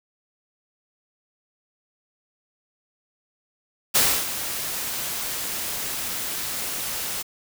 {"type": "noise with ADSR envelope", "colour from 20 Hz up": "white", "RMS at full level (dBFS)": -17, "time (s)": [3.94, 7.23], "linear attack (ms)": 18, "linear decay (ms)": 290, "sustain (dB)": -12, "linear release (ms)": 18, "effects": []}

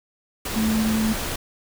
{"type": "tone in noise", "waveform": "sine", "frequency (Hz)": 219.1, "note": "A3", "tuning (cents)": -7, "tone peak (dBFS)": -19, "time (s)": [0.56, 1.13], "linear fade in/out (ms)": 5, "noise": "pink", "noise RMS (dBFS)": -28, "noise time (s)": [0.45, 1.36], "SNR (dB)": 6, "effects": []}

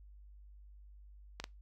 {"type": "clicks", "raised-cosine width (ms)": 0.2, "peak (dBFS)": -22, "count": 2, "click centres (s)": [1.4, 1.441], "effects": ["noise-tail reverb RT60 0.2 s tail -24 dB re dry", "added 50 Hz sine -53 dBFS peak until 1.61 s"]}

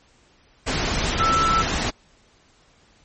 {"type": "tone in noise", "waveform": "sine", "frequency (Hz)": 1326, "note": "E6", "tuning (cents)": 10, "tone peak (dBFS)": -17, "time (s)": [1.19, 1.63], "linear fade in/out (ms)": 20, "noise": "pink", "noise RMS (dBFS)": -23, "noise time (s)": [0.66, 1.91], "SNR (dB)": 3, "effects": ["pink hiss -57 dBFS RMS until 3.04 s", "MP3 32 kbps"]}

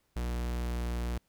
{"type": "tone", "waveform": "45% pulse", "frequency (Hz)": 59.6, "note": "A#1", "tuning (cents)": 39, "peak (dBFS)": -31, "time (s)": [0.16, 1.18], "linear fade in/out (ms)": 5, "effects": ["pink hiss -74 dBFS RMS until 1.28 s"]}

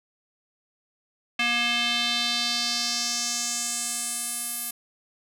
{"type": "tone with band-pass filter sweep", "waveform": "square", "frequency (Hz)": 238.2, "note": "A#3", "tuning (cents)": 38, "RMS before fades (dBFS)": -27, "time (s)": [1.39, 4.71], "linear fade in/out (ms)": 5, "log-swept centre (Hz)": [2600, 12000], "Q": 2.6, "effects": []}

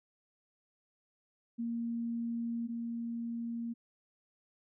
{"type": "tone pair in turn", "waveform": "sine", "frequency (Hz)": [233.1, 233.1], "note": ["A#3", "A#3"], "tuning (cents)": [0, 0], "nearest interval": "unison", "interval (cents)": 0, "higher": "neither", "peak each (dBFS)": [-33, -35], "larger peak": "first", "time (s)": [[1.58, 2.68], [2.68, 3.74]], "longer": "first", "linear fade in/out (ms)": 20, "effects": []}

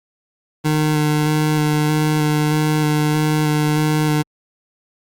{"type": "tone with vibrato", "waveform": "25% pulse", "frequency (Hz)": 152.1, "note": "D#3", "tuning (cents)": -39, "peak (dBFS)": -11, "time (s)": [0.64, 4.23], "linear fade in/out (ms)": 20, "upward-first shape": "square", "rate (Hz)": 1.6, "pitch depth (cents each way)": 12, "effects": ["Opus 48 kbps"]}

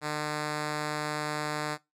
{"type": "tone", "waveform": "5% pulse", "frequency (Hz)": 150.7, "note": "D3", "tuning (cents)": 45, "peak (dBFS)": -19, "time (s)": [0.01, 1.78], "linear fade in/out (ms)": 50, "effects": ["noise-tail reverb RT60 0.2 s tail -20 dB re dry", "low-pass 10000 Hz 12 dB/octave"]}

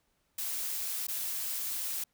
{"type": "noise with dropouts", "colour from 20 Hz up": "blue", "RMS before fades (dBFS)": -35, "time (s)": [0.38, 2.04], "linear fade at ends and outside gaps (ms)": 5, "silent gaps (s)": [1.069, 1.083], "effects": ["pink hiss -75 dBFS RMS until 2.13 s"]}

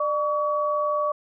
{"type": "tone pair together", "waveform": "sine", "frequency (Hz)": [598, 1133.4], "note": ["D5", "C#6"], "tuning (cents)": [31, 38], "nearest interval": "major seventh", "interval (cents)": 1107, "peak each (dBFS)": -24, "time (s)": [0, 1.12], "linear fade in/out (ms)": 5, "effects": []}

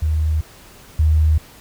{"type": "tone pair in turn", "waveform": "sine", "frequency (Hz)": [77.78, 77.78], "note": ["D#2", "D#2"], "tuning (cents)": [0, 0], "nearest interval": "unison", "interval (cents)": 0, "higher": "neither", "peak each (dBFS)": [-15, -11], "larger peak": "second", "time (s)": [[0.02, 0.41], [0.99, 1.38]], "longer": "neither", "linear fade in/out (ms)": 5, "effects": ["pink hiss -44 dBFS RMS until 1.6 s"]}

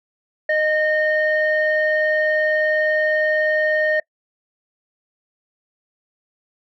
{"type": "tone pair together", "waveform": "sine", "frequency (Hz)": [617, 1839.3], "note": ["D#5", "A#6"], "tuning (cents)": [-15, -24], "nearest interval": "octave + perfect fifth", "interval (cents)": 1891, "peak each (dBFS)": [-17, -18], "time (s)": [0.49, 4], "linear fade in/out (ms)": 5, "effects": ["noise-tail reverb RT60 0.1 s tail -24 dB re dry", "tanh soft clip ceiling -10 dBFS"]}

